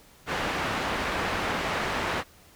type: low-pass noise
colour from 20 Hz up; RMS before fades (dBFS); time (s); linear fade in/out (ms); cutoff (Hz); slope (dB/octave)
white; -29; 0.26-2.24; 50; 1800; 12
effects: pink hiss -55 dBFS RMS until 2.55 s